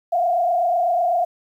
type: tone with frequency modulation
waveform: sine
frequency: 698.5 Hz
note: F5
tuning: in tune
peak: -16 dBFS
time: 0.12-1.25 s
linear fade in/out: 10 ms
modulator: 28 Hz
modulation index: 1.2
effects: 9-bit